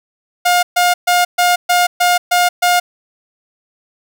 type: tone bursts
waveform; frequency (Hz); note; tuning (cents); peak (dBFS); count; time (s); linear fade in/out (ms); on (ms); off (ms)
sawtooth; 711; F5; +31; -6; 8; 0.45-2.8; 10; 180; 130
effects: none

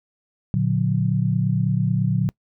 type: chord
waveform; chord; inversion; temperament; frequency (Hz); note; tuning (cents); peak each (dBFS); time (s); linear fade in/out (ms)
sine; Bb augmented; none; just; 116.54 / 145.68 / 182.1; Bb2 / D3 / F#3; 0 / -14 / -27; -22; 0.54-2.29; 0
effects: noise-tail reverb RT60 0.1 s tail -25 dB re dry

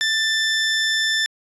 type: tone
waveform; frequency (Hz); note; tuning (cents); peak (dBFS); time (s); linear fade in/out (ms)
20% pulse; 1770; A6; +10; -13; 0.01-1.26; 0
effects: resampled to 24000 Hz

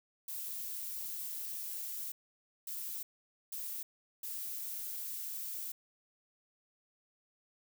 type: noise bursts at uneven times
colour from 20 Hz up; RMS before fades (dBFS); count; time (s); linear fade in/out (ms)
violet; -41; 4; 0.28-2.12 / 2.67-3.03 / 3.52-3.83 / 4.23-5.72; 5
effects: none

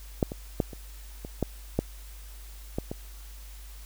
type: clicks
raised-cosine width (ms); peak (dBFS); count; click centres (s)
2; -9 / -21 / -10 / -27 / -24 / -12 / -10 / -15 / -19; 9; 0.228 / 0.319 / 0.602 / 0.732 / 1.249 / 1.427 / 1.79 / 2.785 / 2.915
effects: added 50 Hz sine -42 dBFS peak until 3.85 s + white hiss -52 dBFS RMS until 3.85 s

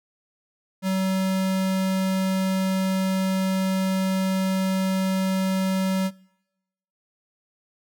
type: tone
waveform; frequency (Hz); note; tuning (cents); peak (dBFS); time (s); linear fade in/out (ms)
square; 189.7; F#3; +43; -22; 0.82-6.11; 50
effects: noise-tail reverb RT60 0.9 s tail -24 dB re dry

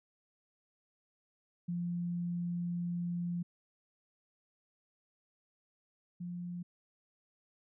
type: tone pair in turn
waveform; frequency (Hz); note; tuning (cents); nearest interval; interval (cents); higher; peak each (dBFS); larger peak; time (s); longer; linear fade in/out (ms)
sine; 173.9 / 175.72; F3 / F3; -7 / +11; unison; 18; second; -33 / -38; first; 1.68-3.43 / 6.2-6.63; first; 10
effects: none

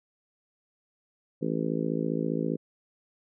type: harmonic tone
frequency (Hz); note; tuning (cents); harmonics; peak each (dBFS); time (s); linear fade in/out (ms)
55; A1; 0; 3 / 4 / 5 / 6 / 7 / 8 / 9; -32 / -33 / -32 / -36 / -35 / -36 / -37; 1.41-2.57; 20
effects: none

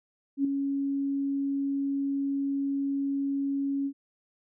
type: tone with ADSR envelope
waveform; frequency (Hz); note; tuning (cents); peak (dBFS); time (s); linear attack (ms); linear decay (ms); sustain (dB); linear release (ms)
sine; 277.4; C#4; +1; -20; 0.37-3.93; 77; 4; -6; 70
effects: none

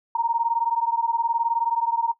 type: beating tone pair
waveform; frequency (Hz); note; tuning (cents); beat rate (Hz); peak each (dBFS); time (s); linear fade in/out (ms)
sine; 921 / 940; A#5 / A#5; -21 / +14; 19; -23; 0.15-2.12; 5
effects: noise-tail reverb RT60 0.1 s tail -17 dB re dry

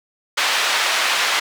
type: band-pass noise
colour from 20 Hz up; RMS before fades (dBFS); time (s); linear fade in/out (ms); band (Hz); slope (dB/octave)
white; -19; 0.37-1.4; 10; 770 to 3500; 12
effects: none

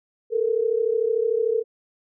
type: tone pair together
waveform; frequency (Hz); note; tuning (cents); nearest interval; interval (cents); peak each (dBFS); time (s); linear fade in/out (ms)
sine; 437.7 / 471.1; A4 / A#4; -9 / +18; minor second; 127; -22; 0.3-1.64; 50
effects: none

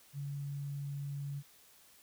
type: tone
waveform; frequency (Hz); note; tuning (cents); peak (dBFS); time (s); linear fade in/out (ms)
sine; 141.5; C#3; +36; -37; 0.13-1.43; 50
effects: white hiss -62 dBFS RMS until 2.02 s

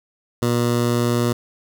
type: tone with notch filter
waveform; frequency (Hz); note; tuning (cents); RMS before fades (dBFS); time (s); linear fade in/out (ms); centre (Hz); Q
15% pulse; 120; B2; -49; -19; 0.42-1.33; 5; 2300; 1.9
effects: none

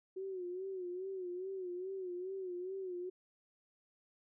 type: tone with vibrato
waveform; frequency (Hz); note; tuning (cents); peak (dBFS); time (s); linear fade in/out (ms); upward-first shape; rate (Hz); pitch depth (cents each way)
sine; 370; F#4; 0; -39; 0.16-3.1; 10; sine; 2.4; 81
effects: none

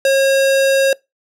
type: tone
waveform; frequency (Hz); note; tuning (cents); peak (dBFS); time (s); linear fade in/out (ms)
square; 542; C#5; -39; -11; 0.05-0.93; 2
effects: noise-tail reverb RT60 0.2 s tail -24 dB re dry + low-pass 12000 Hz 12 dB/octave

